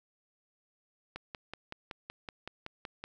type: click train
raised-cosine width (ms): 0.3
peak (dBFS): -24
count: 11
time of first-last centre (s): 1.16-3.04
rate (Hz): 5.32
effects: none